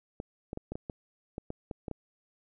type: clicks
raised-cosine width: 2 ms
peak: -23 dBFS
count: 11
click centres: 0.201 / 0.531 / 0.574 / 0.72 / 0.755 / 0.898 / 1.381 / 1.504 / 1.712 / 1.882 / 1.913 s
effects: none